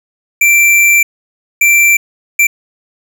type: tone bursts at uneven times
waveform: square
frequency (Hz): 2349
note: D7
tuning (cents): 0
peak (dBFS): -6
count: 3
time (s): 0.41-1.03 / 1.61-1.97 / 2.39-2.47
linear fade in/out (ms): 5
effects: none